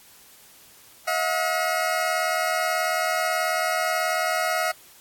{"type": "tone pair together", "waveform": "20% pulse", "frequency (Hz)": [640, 718.4], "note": ["D#5", "F5"], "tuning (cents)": [49, 49], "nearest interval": "major second", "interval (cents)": 200, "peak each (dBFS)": -20, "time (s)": [1.07, 4.72], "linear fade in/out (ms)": 10, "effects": ["white hiss -51 dBFS RMS until 5 s", "AAC 64 kbps"]}